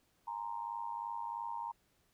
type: tone with amplitude modulation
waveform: sine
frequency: 932.3 Hz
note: A#5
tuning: in tune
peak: -34 dBFS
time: 0.27-1.72 s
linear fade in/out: 10 ms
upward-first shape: sine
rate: 103 Hz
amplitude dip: 85%
effects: pink hiss -74 dBFS RMS until 2.13 s